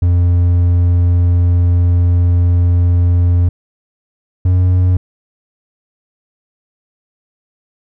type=tone pair in turn; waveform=triangle; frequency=87.7 / 90.79 Hz; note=F2 / F#2; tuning=+8 / -32 cents; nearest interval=minor second; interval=60 cents; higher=second; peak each=-6 dBFS; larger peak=neither; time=0.02-3.49 / 4.45-4.97 s; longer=first; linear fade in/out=5 ms; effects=none